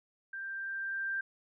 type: tone with level ramp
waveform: sine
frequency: 1579 Hz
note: G6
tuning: 12 cents sharp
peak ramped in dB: -38 to -31 dBFS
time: 0.33-1.21 s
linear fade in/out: 5 ms
effects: none